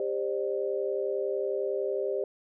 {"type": "tone cluster", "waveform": "sine", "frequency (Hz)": [397.9, 529, 600], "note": ["G4", "C5", "D5"], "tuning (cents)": [26, 19, 37], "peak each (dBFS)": [-30, -32, -34], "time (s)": [0, 2.24], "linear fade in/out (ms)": 2, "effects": []}